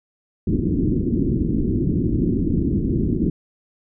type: low-pass noise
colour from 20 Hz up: white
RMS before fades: -20 dBFS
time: 0.47-3.3 s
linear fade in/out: 5 ms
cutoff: 350 Hz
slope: 48 dB/octave
effects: none